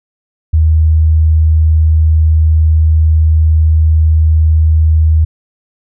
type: tone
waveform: sine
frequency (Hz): 78.9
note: D#2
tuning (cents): +25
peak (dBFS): -5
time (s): 0.53-5.25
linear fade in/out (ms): 10
effects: none